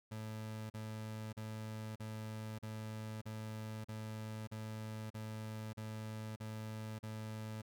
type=tone bursts; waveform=30% pulse; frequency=109.1 Hz; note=A2; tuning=14 cents flat; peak=-40 dBFS; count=12; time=0.11-7.619 s; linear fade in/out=10 ms; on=590 ms; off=39 ms; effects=none